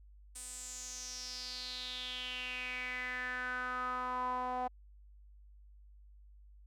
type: tone with band-pass filter sweep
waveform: sawtooth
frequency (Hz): 251.5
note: B3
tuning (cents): +32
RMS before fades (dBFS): -40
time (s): 0.35-4.68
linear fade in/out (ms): 10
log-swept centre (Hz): 8800 to 800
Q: 5.9
effects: added 50 Hz sine -55 dBFS peak until 6.66 s